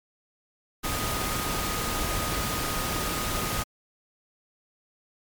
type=tone in noise; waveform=sine; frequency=1244.5 Hz; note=D#6; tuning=in tune; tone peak=-35 dBFS; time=0.83-3.64 s; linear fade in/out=20 ms; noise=pink; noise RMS=-29 dBFS; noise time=0.83-3.64 s; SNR=-9 dB; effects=MP3 96 kbps

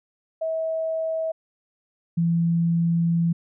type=tone pair in turn; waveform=sine; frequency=645 / 168.34 Hz; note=E5 / E3; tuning=-38 / +37 cents; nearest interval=octave + major seventh; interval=2325 cents; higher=first; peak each=-23 / -18 dBFS; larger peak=second; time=0.41-1.32 / 2.17-3.33 s; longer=second; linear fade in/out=10 ms; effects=none

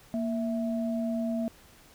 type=tone pair together; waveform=sine; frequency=233.1 / 657.4 Hz; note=A#3 / E5; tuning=0 / -5 cents; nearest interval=octave + tritone; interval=1795 cents; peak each=-28 / -34 dBFS; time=0.14-1.48 s; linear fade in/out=0 ms; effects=pink hiss -56 dBFS RMS until 1.94 s

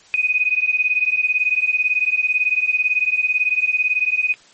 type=beating tone pair; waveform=sine; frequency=2489 / 2507 Hz; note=D#7 / D#7; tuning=0 / +12 cents; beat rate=18 Hz; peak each=-18 / -19 dBFS; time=0.14-4.34 s; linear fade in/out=0 ms; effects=white hiss -49 dBFS RMS until 4.53 s + MP3 32 kbps

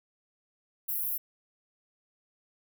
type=high-pass noise; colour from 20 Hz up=pink; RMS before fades=-32 dBFS; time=0.88-1.18 s; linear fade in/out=10 ms; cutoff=11000 Hz; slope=96 dB/octave; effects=none

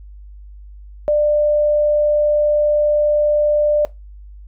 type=tone; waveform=sine; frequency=595 Hz; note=D5; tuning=22 cents sharp; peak=-12 dBFS; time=1.08-3.85 s; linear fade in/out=0 ms; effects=noise-tail reverb RT60 0.2 s tail -20 dB re dry + added 50 Hz sine -35 dBFS peak until 4.47 s

